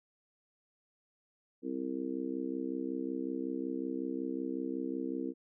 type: harmonic tone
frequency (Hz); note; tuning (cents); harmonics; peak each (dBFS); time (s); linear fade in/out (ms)
65.41; C2; 0; 3 / 4 / 5 / 6 / 7; -46 / -37 / -38 / -47 / -42; 1.62-5.34; 50
effects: none